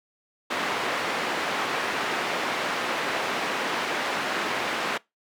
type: band-pass noise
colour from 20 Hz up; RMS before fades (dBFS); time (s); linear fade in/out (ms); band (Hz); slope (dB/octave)
white; -28; 0.5-4.98; 10; 250 to 2000; 12
effects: noise-tail reverb RT60 0.2 s tail -23 dB re dry